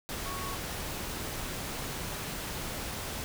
sine tone in noise, 1108.7 Hz, C#6, in tune, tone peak -39 dBFS, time 0.26-0.55 s, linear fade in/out 0 ms, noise pink, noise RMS -37 dBFS, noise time 0.09-3.24 s, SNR -5 dB, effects none

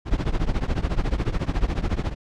brown noise with tremolo, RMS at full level -19 dBFS, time 0.05-2.15 s, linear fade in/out 50 ms, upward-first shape triangle, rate 14 Hz, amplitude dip 95%, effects low-pass 5000 Hz 12 dB/octave

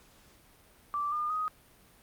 sine tone with pitch steps, 1169 / 1209.5 / 1251.5 Hz, D6 / D#6 / D#6, -8 / -49 / +10 cents, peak -29 dBFS, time 0.94-1.48 s, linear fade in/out 0 ms, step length 180 ms, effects pink hiss -60 dBFS RMS until 2.02 s + Opus 48 kbps

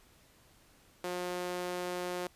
sawtooth tone with high-pass filter, 178.9 Hz, F3, 42 cents sharp, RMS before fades -37 dBFS, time 1.04-2.27 s, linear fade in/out 2 ms, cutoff 400 Hz, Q 1.4, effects pink hiss -63 dBFS RMS until 2.35 s + resampled to 32000 Hz

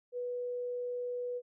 sine tone, 490.8 Hz, B4, 11 cents flat, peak -34 dBFS, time 0.12-1.42 s, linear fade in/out 50 ms, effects none

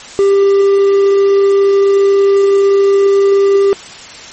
triangle tone, 396.1 Hz, G4, 18 cents sharp, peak -4 dBFS, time 0.19-3.73 s, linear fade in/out 0 ms, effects white hiss -31 dBFS RMS until 4.32 s + MP3 32 kbps

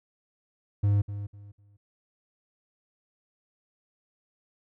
triangle tone with echo, 101.8 Hz, G#2, 34 cents flat, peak -18 dBFS, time 0.83-1.02 s, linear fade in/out 10 ms, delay 250 ms, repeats 3, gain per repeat -12 dB, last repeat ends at 1.77 s, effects none

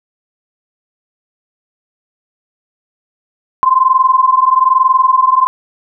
sine tone pair together, 1030.9 / 1052 Hz, C6 / C6, -26 / +9 cents, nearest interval unison, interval 35 cents, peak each -10 dBFS, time 3.63-5.47 s, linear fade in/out 0 ms, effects none

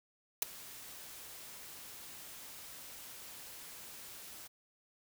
white noise with ADSR envelope, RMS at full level -27 dBFS, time 0.42-4.48 s, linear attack 4 ms, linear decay 10 ms, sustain -23 dB, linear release 16 ms, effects none

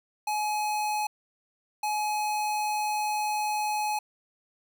square tone bursts at uneven times, 845 Hz, G#5, 30 cents sharp, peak -27 dBFS, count 2, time 0.27-1.07 / 1.83-3.99 s, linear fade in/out 5 ms, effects none

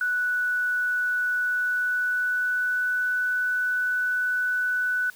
sine tone with pitch glide, 1480 to 1490.3 Hz, F#6 to F#6, 0 to +12 cents, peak -22 dBFS, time 0.01-5.1 s, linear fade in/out 2 ms, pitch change +12 cents, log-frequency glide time 1.38-3.09 s, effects white hiss -51 dBFS RMS until 5.15 s

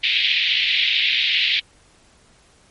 white band-pass noise, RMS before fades -19 dBFS, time 0.03-1.6 s, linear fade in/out 10 ms, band 2100 to 3800 Hz, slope 48 dB/octave, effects pink hiss -54 dBFS RMS until 2.7 s + MP3 48 kbps

